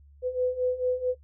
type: beating tone pair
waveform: sine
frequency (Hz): 500 / 504.5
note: B4 / B4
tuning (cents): +21 / +37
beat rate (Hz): 4.5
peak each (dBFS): -29 / -26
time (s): 0.22-1.15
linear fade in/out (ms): 50
effects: noise-tail reverb RT60 0.1 s tail -18 dB re dry + added 71 Hz sine -51 dBFS peak until 1.23 s